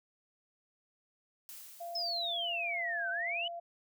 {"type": "noise with exponential decay", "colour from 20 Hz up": "blue", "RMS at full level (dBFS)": -47, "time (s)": [1.49, 3.2], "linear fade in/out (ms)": 0, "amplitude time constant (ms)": 370}
{"type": "tone", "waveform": "sine", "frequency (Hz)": 686, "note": "F5", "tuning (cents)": -31, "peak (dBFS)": -39, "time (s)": [1.8, 3.6], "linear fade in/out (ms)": 10}
{"type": "exponential two-way sweep", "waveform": "sine", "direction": "down then up", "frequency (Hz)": [5274, 1487, 3050], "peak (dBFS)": -33, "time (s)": [1.95, 3.48], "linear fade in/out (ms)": 5, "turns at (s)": 3.1}
{"effects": []}